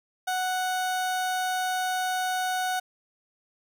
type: tone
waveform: 30% pulse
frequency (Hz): 740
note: F#5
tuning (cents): 0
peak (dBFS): -23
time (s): 0.27-2.8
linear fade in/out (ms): 10
effects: none